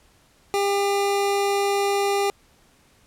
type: tone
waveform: 25% pulse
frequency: 400.4 Hz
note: G4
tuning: 37 cents sharp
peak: -16 dBFS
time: 0.54-2.3 s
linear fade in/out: 0 ms
effects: pink hiss -58 dBFS RMS until 3.06 s + low-pass 12000 Hz 12 dB/octave